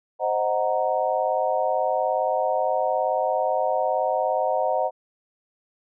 sine chord, C half-diminished seventh, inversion none, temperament equal, 523.3 / 622.3 / 740 / 932.3 Hz, C5 / Eb5 / Gb5 / Bb5, 0 / 0 / 0 / 0 cents, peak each -26 / -25 / -25 / -28 dBFS, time 0.19-4.91 s, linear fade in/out 50 ms, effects none

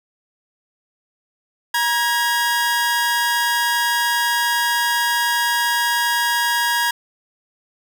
sawtooth tone pair together, 950 / 1647.4 Hz, A#5 / G#6, +33 / -14 cents, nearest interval minor seventh, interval 953 cents, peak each -16 dBFS, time 1.74-6.91 s, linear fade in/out 5 ms, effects none

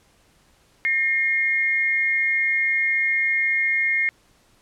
sine tone pair together, 1823.4 / 2138 Hz, A#6 / C7, -39 / +37 cents, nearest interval minor third, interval 276 cents, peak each -25 / -19 dBFS, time 0.85-4.09 s, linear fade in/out 0 ms, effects pink hiss -59 dBFS RMS until 4.61 s + low-pass 11000 Hz 12 dB/octave

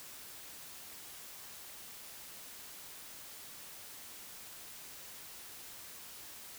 silence, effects white hiss -50 dBFS RMS until 6.58 s

